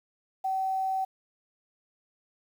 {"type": "tone with quantisation", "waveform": "sine", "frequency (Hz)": 764, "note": "G5", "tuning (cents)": -45, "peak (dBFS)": -26, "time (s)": [0.44, 1.05], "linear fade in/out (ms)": 10, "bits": 9, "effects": []}